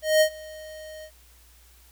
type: tone with ADSR envelope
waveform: square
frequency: 622.3 Hz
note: D#5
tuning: in tune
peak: -15 dBFS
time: 0.02-1.11 s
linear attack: 190 ms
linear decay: 82 ms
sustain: -24 dB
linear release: 72 ms
effects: added 60 Hz sine -54 dBFS peak until 1.91 s + white hiss -57 dBFS RMS until 1.91 s